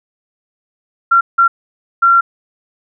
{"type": "tone bursts at uneven times", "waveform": "sine", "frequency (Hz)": 1371, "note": "F6", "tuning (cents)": -32, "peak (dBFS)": -6, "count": 3, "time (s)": [[1.11, 1.21], [1.38, 1.48], [2.02, 2.21]], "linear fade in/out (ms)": 10, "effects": []}